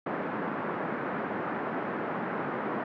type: band-pass noise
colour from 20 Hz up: pink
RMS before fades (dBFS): -33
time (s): 0.06-2.84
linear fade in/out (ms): 5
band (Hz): 180 to 1700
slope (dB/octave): 24
effects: none